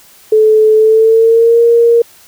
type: tone with pitch glide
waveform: sine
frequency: 433.7 to 467.5 Hz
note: A4 to A#4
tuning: -25 to +5 cents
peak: -4 dBFS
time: 0.32-2.02 s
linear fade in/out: 5 ms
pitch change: +130 cents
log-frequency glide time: 0.75-1.61 s
effects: white hiss -42 dBFS RMS until 2.27 s